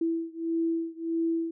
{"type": "beating tone pair", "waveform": "sine", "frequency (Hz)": [329.6, 331.2], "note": ["E4", "E4"], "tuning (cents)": [0, 8], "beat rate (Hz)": 1.6, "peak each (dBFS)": [-29, -30], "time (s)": [0.01, 1.51], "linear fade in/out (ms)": 5, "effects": []}